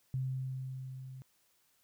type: tone with level ramp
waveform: sine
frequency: 130.81 Hz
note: C3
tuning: in tune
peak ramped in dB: -31 to -45 dBFS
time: 0.14-1.22 s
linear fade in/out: 0 ms
effects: white hiss -72 dBFS RMS until 1.83 s